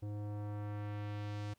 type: tone with low-pass filter sweep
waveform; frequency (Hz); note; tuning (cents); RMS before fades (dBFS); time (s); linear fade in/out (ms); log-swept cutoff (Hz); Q
square; 103.83; G#2; 0; -41; 0.02-1.54; 10; 470 to 6600; 0.85
effects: pink hiss -75 dBFS RMS until 1.58 s